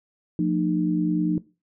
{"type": "tone cluster", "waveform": "sine", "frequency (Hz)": [176.1, 225.8, 304.5], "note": ["F3", "A3", "D#4"], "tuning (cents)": [15, 45, -37], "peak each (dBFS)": [-23, -29, -23], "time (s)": [0.39, 1.38], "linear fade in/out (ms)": 2, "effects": ["noise-tail reverb RT60 0.3 s tail -20 dB re dry"]}